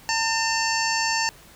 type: harmonic tone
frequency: 900 Hz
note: A5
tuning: 39 cents sharp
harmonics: 1 / 2 / 3 / 5 / 6 / 7 / 8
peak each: -26 / -27 / -29 / -29 / -30 / -32 / -34 dBFS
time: 0.09-1.29 s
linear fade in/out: 0 ms
effects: pink hiss -49 dBFS RMS until 1.55 s